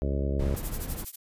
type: harmonic tone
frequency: 69.3 Hz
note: C#2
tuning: in tune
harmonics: 1 / 2 / 3 / 4 / 5 / 6 / 7 / 8 / 9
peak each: -27 / -34 / -36 / -38 / -38 / -38 / -42 / -40 / -42 dBFS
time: 0.02-0.55 s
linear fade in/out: 0 ms
type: noise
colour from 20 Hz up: brown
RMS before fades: -33 dBFS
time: 0.39-1.05 s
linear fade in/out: 10 ms
type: noise with tremolo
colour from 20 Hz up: violet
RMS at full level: -32 dBFS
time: 0.56-1.16 s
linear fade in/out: 10 ms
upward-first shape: triangle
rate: 12 Hz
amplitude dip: 100%
effects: resampled to 32000 Hz